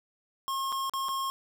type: tone with dropouts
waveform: square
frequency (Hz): 1077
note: C6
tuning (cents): +50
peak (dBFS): -30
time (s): 0.48-1.3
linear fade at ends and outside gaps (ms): 0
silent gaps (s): 0.721-0.725 / 0.896-0.936 / 1.085-1.09
effects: none